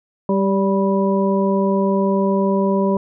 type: harmonic tone with a mistuned harmonic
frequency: 196 Hz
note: G3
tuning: in tune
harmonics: 1 / 2 / 3 / 5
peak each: -17 / -20 / -22 / -24 dBFS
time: 0.29-2.97 s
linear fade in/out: 2 ms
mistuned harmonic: 3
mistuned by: -27 cents
effects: none